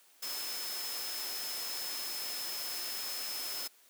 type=tone in noise; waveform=sine; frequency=5190 Hz; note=E8; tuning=28 cents flat; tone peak=-40 dBFS; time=0.22-3.68 s; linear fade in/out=10 ms; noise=white; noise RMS=-40 dBFS; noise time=0.22-3.68 s; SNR=-3 dB; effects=white hiss -63 dBFS RMS until 3.89 s + high-pass 300 Hz 12 dB/octave